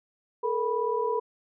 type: tone cluster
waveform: sine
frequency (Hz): 432 / 470.4 / 983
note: A4 / A#4 / B5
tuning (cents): -32 / +16 / -8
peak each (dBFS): -29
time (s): 0.43-1.2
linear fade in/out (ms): 10
effects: none